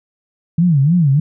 sine tone with vibrato, 155.56 Hz, D#3, in tune, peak -9 dBFS, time 0.58-1.2 s, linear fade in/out 5 ms, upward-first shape sine, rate 3.3 Hz, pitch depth 250 cents each way, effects none

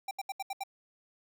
square tone bursts, 785 Hz, G5, 2 cents sharp, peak -34 dBFS, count 6, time 0.08-0.636 s, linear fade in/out 5 ms, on 31 ms, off 74 ms, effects none

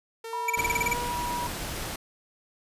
sawtooth tone with pitch glide, 454.3 to 484.1 Hz, A#4 to B4, -45 to -35 cents, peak -32 dBFS, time 0.24-1.09 s, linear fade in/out 5 ms, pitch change +110 cents, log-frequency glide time 0.82-0.97 s
sine tone, 967 Hz, B5, 37 cents flat, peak -29 dBFS, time 0.33-1.47 s, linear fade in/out 2 ms
square tone bursts, 2319 Hz, D7, 22 cents flat, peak -23 dBFS, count 9, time 0.48-0.934 s, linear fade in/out 5 ms, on 22 ms, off 32 ms
pink noise, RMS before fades -34 dBFS, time 0.57-1.96 s, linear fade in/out 5 ms
effects resampled to 32000 Hz

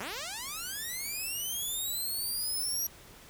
5% pulse linear sweep, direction up, 173.8 to 5790 Hz, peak -25 dBFS, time 0-2.87 s, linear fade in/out 5 ms, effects pink hiss -53 dBFS RMS until 3.29 s

